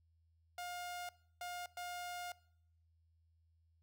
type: tone bursts at uneven times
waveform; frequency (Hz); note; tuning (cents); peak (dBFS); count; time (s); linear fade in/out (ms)
sawtooth; 710; F5; +28; -39; 3; 0.58-1.09 / 1.41-1.66 / 1.77-2.32; 2
effects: noise-tail reverb RT60 0.7 s tail -22 dB re dry + added 82 Hz sine -70 dBFS peak until 3.82 s